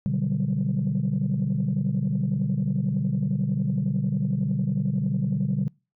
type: chord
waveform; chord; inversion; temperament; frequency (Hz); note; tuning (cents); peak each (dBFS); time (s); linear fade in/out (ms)
sine; G major seventh; first; equal; 123.47 / 146.83 / 185 / 196; B2 / D3 / F#3 / G3; 0 / 0 / 0 / 0; -28 / -25 / -28 / -26; 0.06-5.68; 0
effects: noise-tail reverb RT60 0.3 s tail -26 dB re dry + tanh soft clip ceiling -16 dBFS